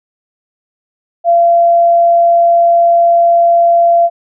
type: tone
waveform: sine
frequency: 684 Hz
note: F5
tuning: 36 cents flat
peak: -5 dBFS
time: 1.24-4.1 s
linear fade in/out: 50 ms
effects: none